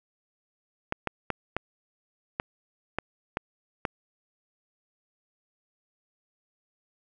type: clicks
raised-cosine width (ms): 0.5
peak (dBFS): -12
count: 8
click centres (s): 0.924 / 1.073 / 1.303 / 1.566 / 2.399 / 2.986 / 3.371 / 3.852
effects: none